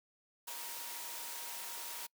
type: tone in noise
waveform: sine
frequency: 943 Hz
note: A#5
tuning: 20 cents sharp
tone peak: -53 dBFS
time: 0.47-2.07 s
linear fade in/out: 10 ms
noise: white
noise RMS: -44 dBFS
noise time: 0.47-2.07 s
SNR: -12 dB
effects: noise-tail reverb RT60 0.1 s tail -26 dB re dry + high-pass 400 Hz 12 dB/octave